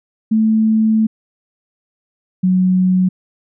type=tone pair in turn; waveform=sine; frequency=219.5 / 184.58 Hz; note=A3 / F#3; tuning=-4 / -4 cents; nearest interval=minor third; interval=300 cents; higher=first; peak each=-10 dBFS; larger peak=neither; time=0.31-1.07 / 2.43-3.09 s; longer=first; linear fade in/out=10 ms; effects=none